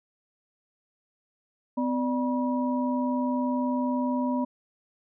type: tone cluster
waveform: sine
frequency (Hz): 253.1 / 591 / 965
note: B3 / D5 / B5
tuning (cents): +43 / +11 / -40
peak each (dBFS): -25 / -33 / -32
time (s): 1.77-4.45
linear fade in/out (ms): 10
effects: none